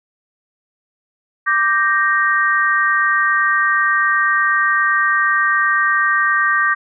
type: chord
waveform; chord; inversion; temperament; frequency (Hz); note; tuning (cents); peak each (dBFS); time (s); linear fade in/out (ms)
sine; G minor; second; equal; 1174.7 / 1568 / 1864.7; D6 / G6 / Bb6; 0 / 0 / 0; -17; 1.46-6.75; 20
effects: none